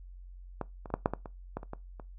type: clicks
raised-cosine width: 1 ms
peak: -19 / -28 / -29 / -14 / -10 / -18 / -27 / -20 / -30 / -24 / -30 dBFS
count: 11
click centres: 0.613 / 0.858 / 0.903 / 0.94 / 1.059 / 1.136 / 1.258 / 1.57 / 1.631 / 1.734 / 1.998 s
effects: noise-tail reverb RT60 0.2 s tail -20 dB re dry + added 45 Hz sine -45 dBFS peak until 2.18 s